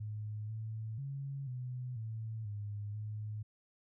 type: tone with pitch steps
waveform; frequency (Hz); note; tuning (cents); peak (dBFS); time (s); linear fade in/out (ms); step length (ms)
sine; 106.4 / 110.2 / 138.1 / 125.4 / 111.1 / 103.3 / 106.6; G#2 / A2 / C#3 / B2 / A2 / G#2 / G#2; +42 / +3 / -6 / +27 / +17 / -9 / +46; -38; 0-3.43; 10; 490
effects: none